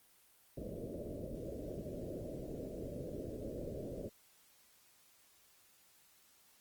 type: low-pass noise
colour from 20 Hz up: white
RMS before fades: -44 dBFS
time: 0.57-4.09 s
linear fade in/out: 5 ms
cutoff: 620 Hz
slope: 96 dB/octave
effects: white hiss -67 dBFS RMS until 6.6 s + Opus 24 kbps